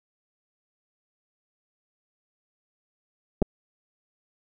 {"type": "clicks", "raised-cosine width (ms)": 2, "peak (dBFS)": -9, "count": 2, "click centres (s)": [3.419, 3.424], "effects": []}